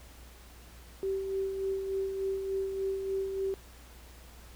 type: tone with tremolo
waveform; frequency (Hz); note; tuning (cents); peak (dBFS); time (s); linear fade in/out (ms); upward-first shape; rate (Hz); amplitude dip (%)
sine; 387; G4; -22; -28; 1.03-3.54; 0; sine; 3.4; 45
effects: added 60 Hz sine -51 dBFS peak until 4.55 s + pink hiss -55 dBFS RMS until 4.55 s